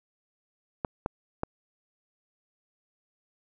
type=clicks; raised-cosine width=1 ms; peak=-14 dBFS; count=3; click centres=0.848 / 1.061 / 1.434 s; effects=none